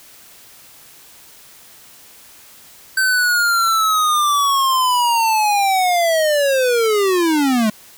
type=linear sweep; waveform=square; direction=down; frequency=1547 to 207.7 Hz; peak=-14 dBFS; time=2.97-7.7 s; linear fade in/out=5 ms; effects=white hiss -44 dBFS RMS until 7.97 s